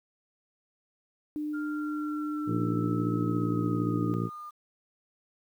sine tone, 300.6 Hz, D4, 40 cents sharp, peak -30 dBFS, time 1.36-4.14 s, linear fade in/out 0 ms
sine linear sweep, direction down, 1400 to 1206 Hz, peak -39 dBFS, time 1.53-4.51 s, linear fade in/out 20 ms
harmonic tone, 57.4 Hz, A#1, 26 cents flat, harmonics 2 / 3 / 4 / 5 / 6 / 7 / 8, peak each -31 / -32 / -36 / -38 / -37 / -40 / -42 dBFS, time 2.46-4.3 s, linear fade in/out 50 ms
effects 10-bit

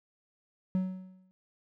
triangle tone with exponential decay, 186.3 Hz, F#3, 12 cents sharp, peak -22 dBFS, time 0.75-1.31 s, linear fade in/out 0 ms, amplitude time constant 120 ms, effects none

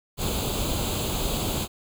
pink noise with comb filter, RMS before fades -27 dBFS, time 0.17-1.68 s, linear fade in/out 50 ms, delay 0.27 ms, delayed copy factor +0.75, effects none

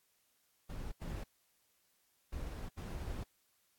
brown noise bursts at uneven times, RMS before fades -42 dBFS, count 4, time 0.69-0.92 / 1.01-1.24 / 2.32-2.69 / 2.77-3.24 s, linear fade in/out 10 ms, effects white hiss -75 dBFS RMS until 3.78 s + AAC 64 kbps

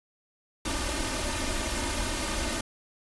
pink noise with comb filter, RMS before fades -30 dBFS, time 0.65-2.61 s, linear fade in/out 5 ms, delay 3.3 ms, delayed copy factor +0.95, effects resampled to 24000 Hz

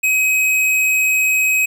sine tone with hard clipping, 2535 Hz, D#7, 32 cents sharp, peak -14 dBFS, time 0.03-1.66 s, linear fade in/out 10 ms, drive 16 dB, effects none

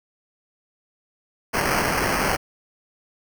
white noise with sample-and-hold, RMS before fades -22 dBFS, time 1.53-2.37 s, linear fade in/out 20 ms, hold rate 3675 Hz, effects none

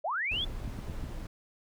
sine linear sweep, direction up, 548 to 3520 Hz, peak -29 dBFS, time 0.04-0.45 s, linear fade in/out 10 ms
brown noise, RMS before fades -38 dBFS, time 0.31-1.27 s, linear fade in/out 5 ms
clicks, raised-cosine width 5 ms, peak -25 dBFS, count 4, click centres 0.678 / 0.79 / 0.898 / 1.041 s
effects none

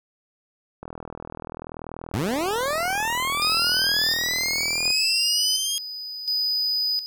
click train, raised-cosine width 1 ms, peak -21 dBFS, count 166, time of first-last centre 0.83-4.904 s, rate 40.5 Hz
20% pulse linear sweep, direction up, 87.8 to 3270 Hz, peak -18 dBFS, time 2.14-5.78 s, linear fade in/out 0 ms
triangle tone with tremolo, 4978 Hz, D#8, in tune, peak -20 dBFS, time 3.42-7.06 s, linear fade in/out 0 ms, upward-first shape square, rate 0.7 Hz, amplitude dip 70%
effects none

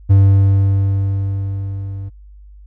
triangle tone with level ramp, 98 Hz, G2, in tune, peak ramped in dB -3 to -22 dBFS, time 0.09-2.1 s, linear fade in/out 20 ms, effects added 50 Hz sine -37 dBFS peak until 2.66 s

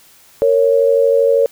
sine tone pair together, 461.7 / 554.4 Hz, A#4 / C#5, -17 / 0 cents, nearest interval minor third, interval 317 cents, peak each -12 dBFS, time 0.42-1.46 s, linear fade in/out 0 ms, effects white hiss -47 dBFS RMS until 1.51 s

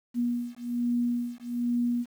sine beating tone pair, 240 / 241.2 Hz, B3 / B3, -49 / -41 cents, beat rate 1.2 Hz, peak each -29 dBFS, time 0.14-2.06 s, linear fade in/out 50 ms, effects 9-bit

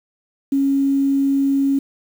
sine tone with quantisation, 275.3 Hz, C#4, 12 cents flat, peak -14 dBFS, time 0.52-1.79 s, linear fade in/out 5 ms, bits 7, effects none

